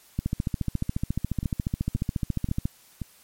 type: two click trains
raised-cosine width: 5 ms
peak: -13 / -18 dBFS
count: 36 / 4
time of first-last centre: 0.19-2.655 / 1.43-3.017 s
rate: 14.2 / 1.89 Hz
effects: white hiss -56 dBFS RMS until 3.23 s + MP3 64 kbps